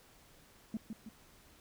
sine tone with echo, 220 Hz, A3, in tune, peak -32 dBFS, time 0.74-0.77 s, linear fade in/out 2 ms, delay 160 ms, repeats 2, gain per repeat -6 dB, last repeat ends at 1.09 s, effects tanh soft clip ceiling -31 dBFS + pink hiss -62 dBFS RMS until 1.6 s

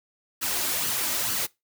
white noise with flanger, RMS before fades -27 dBFS, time 0.41-1.47 s, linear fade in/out 20 ms, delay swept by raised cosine 0.65 to 3.35 ms, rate 2.2 Hz, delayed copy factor +0.55, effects noise-tail reverb RT60 0.2 s tail -22 dB re dry + high-pass 80 Hz 12 dB/octave

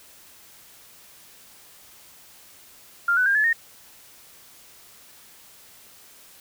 sine tone with pitch steps, 1396.9 / 1497.2 / 1604.6 / 1719.8 / 1843.2 Hz, F6 / F#6 / G6 / A6 / A#6, 0 / +20 / +40 / -40 / -20 cents, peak -17 dBFS, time 3.08-3.53 s, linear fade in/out 5 ms, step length 90 ms, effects white hiss -50 dBFS RMS until 6.4 s

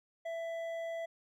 triangle tone with hard clipping, 664 Hz, E5, 12 cents sharp, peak -38 dBFS, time 0.25-1.06 s, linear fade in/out 10 ms, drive 11 dB, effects none

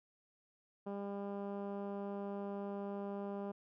10% pulse tone with low-pass filter, 200.4 Hz, G3, 38 cents sharp, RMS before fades -42 dBFS, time 0.86-3.52 s, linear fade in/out 10 ms, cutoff 690 Hz, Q 0.57, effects none

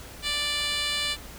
10% pulse tone with band-pass filter, 587.3 Hz, D5, in tune, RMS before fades -28 dBFS, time 0.22-1.17 s, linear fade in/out 50 ms, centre 4500 Hz, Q 1.4, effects added 60 Hz sine -46 dBFS peak until 1.38 s + pink hiss -44 dBFS RMS until 1.38 s

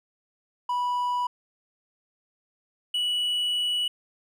triangle tone pair in turn, 982 / 2943 Hz, B5 / F#7, -10 / -10 cents, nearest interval octave + perfect fifth, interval 1900 cents, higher second, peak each -22 dBFS, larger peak neither, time 0.69-1.27 / 2.94-3.88 s, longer second, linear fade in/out 5 ms, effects none

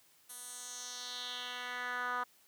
10% pulse tone with band-pass filter sweep, 247 Hz, B3, in tune, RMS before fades -41 dBFS, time 0.29-2.24 s, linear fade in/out 10 ms, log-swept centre 11000 to 1200 Hz, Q 2.6, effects white hiss -66 dBFS RMS until 2.47 s + high-pass 80 Hz 12 dB/octave

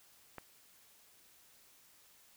click, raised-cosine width 0.5 ms, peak -29 dBFS, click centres 0.383 s, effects white hiss -64 dBFS RMS until 2.36 s

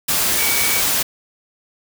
sine tone in noise, 2267 Hz, C#7, 38 cents sharp, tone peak -23 dBFS, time 0.38-0.81 s, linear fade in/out 10 ms, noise white, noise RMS -18 dBFS, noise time 0.08-1.03 s, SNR -8 dB, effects none

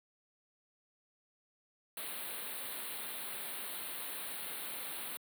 white band-stop noise, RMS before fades -42 dBFS, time 1.97-5.17 s, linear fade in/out 2 ms, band 4300 to 8600 Hz, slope 96 dB/octave, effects high-pass 200 Hz 12 dB/octave

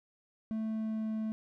triangle tone with pitch glide, 220 to 218.7 Hz, A3 to A3, 0 to -10 cents, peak -30 dBFS, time 0.51-1.32 s, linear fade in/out 0 ms, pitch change -10 cents, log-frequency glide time 0.66-1.1 s, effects none

